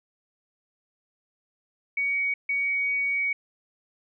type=tone bursts at uneven times; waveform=sine; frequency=2249 Hz; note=C#7; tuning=24 cents sharp; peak=-23 dBFS; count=2; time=1.97-2.34 / 2.49-3.33 s; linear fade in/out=5 ms; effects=none